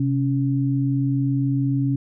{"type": "tone pair together", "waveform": "sine", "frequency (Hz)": [131.43, 278.5], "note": ["C3", "C#4"], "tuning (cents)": [8, 8], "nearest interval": "octave + minor second", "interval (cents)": 1300, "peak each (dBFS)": [-20, -22], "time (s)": [0, 1.96], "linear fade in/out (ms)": 5, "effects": []}